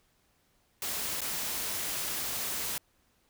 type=noise with dropouts; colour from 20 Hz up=white; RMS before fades=-34 dBFS; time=0.82-2.78 s; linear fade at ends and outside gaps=2 ms; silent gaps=1.207-1.216 s; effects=pink hiss -70 dBFS RMS until 3.29 s